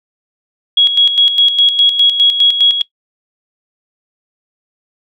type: tone with tremolo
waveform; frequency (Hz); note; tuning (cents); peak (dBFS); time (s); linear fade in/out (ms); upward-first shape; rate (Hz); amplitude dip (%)
sine; 3322; G#7; 0; -5; 0.77-2.82; 5; square; 4.9; 60
effects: noise-tail reverb RT60 0.1 s tail -20 dB re dry